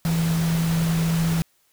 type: tone in noise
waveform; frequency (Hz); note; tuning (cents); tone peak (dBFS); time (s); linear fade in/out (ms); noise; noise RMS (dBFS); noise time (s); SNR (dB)
sine; 164.81; E3; 0; -19; 0.05-1.42; 0; pink; -31; 0.05-1.42; +9
effects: white hiss -64 dBFS RMS until 1.72 s